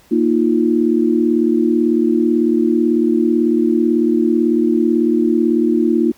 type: chord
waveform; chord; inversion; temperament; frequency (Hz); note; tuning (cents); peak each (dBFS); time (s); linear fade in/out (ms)
sine; Bb suspended fourth; none; equal; 233.1 / 311.1 / 349.2; Bb3 / Eb4 / F4; 0 / 0 / 0; -16; 0.11-6.12; 10
effects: pink hiss -50 dBFS RMS until 6.17 s